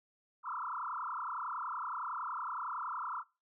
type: tone with frequency modulation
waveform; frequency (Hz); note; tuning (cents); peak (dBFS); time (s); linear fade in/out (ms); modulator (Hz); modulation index
sine; 1174.7; D6; 0; -36; 0.43-3.24; 50; 30.8; 6.9
effects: noise-tail reverb RT60 0.3 s tail -22 dB re dry